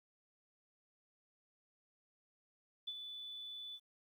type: tone with ADSR envelope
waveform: sine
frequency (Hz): 3481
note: A7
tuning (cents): -19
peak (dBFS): -38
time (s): 2.87-3.8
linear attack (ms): 11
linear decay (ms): 45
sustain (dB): -7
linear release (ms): 55
effects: 12-bit